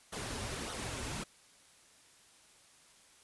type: noise with flanger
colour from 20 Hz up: pink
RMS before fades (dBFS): -40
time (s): 0.12-1.24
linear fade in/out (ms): 10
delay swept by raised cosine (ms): 0.4 to 6.3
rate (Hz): 1.7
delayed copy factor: -0.6
effects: white hiss -62 dBFS RMS until 3.23 s + resampled to 24000 Hz